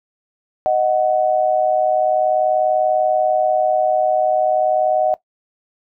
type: tone pair together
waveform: sine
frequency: 622.3 / 742.7 Hz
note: D#5 / F#5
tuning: 0 / +6 cents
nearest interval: minor third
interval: 306 cents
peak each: -16 dBFS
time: 0.66-5.14 s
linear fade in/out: 0 ms
effects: noise-tail reverb RT60 0.1 s tail -18 dB re dry